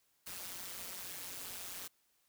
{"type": "noise with amplitude modulation", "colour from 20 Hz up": "white", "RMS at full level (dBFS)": -42, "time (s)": [0.26, 1.88], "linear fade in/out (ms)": 10, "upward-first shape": "sine", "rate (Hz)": 182, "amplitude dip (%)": 80, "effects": ["white hiss -75 dBFS RMS until 2.28 s"]}